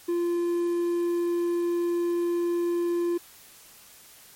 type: tone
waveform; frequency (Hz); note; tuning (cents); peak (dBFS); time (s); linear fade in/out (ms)
triangle; 345.8; F4; -17; -21; 0.08-3.18; 10
effects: white hiss -51 dBFS RMS until 4.35 s + MP3 64 kbps